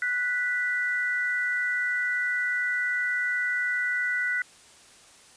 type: tone pair together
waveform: sine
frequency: 1478.9 / 1972 Hz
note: F#6 / B6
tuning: -1 / -3 cents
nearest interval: perfect fourth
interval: 498 cents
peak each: -27 dBFS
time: 0.02-4.42 s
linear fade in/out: 2 ms
effects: white hiss -53 dBFS RMS until 5.36 s + resampled to 22050 Hz